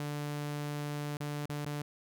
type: tone with dropouts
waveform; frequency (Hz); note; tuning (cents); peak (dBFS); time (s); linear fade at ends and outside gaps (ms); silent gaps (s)
sawtooth; 146.83; D3; 0; -31; 0-1.82; 2; 1.17-1.203 / 1.457-1.495 / 1.651-1.661
effects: none